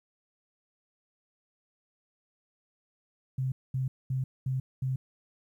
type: tone bursts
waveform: sine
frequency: 130.81 Hz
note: C3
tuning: in tune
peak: -27 dBFS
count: 5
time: 3.38-4.96 s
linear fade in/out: 5 ms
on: 140 ms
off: 220 ms
effects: 11-bit